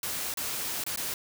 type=noise with dropouts; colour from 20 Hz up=white; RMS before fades=-33 dBFS; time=0.03-1.14 s; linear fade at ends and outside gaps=2 ms; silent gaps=0.34-0.372 / 0.839-0.864 / 0.961-0.973 s; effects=none